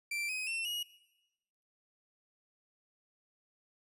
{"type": "tone with pitch steps", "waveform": "40% pulse", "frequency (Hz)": [2349, 2518, 2698, 2892], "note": ["D7", "D#7", "E7", "F#7"], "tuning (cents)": [0, 20, 40, -40], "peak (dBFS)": -34, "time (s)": [0.11, 0.83], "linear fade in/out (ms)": 5, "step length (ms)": 180, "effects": ["noise-tail reverb RT60 1.0 s tail -19 dB re dry", "resampled to 32000 Hz"]}